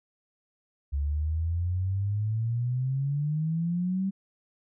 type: exponential sweep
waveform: sine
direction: up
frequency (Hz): 69.3 to 196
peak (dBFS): -25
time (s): 0.92-4.11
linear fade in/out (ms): 20
effects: none